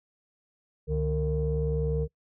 sine tone cluster, 70.8 / 150.8 / 458.9 Hz, C#2 / D3 / A#4, +37 / +46 / -27 cents, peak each -28 dBFS, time 0.87-2.08 s, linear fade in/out 50 ms, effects noise-tail reverb RT60 0.1 s tail -23 dB re dry + tanh soft clip ceiling -18 dBFS

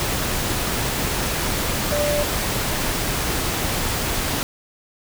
sine tone in noise, 587.3 Hz, D5, in tune, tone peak -20 dBFS, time 1.92-2.23 s, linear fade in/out 0 ms, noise pink, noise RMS -23 dBFS, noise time 0-4.43 s, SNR 0 dB, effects none

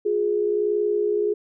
sine tone pair together, 355.9 / 417.2 Hz, F4 / G#4, +33 / +8 cents, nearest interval minor third, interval 275 cents, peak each -26 / -20 dBFS, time 0.05-1.34 s, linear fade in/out 10 ms, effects none

